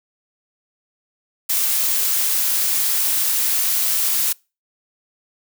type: noise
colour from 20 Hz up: blue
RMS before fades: -19 dBFS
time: 1.49-4.33 s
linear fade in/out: 10 ms
effects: noise-tail reverb RT60 0.3 s tail -26 dB re dry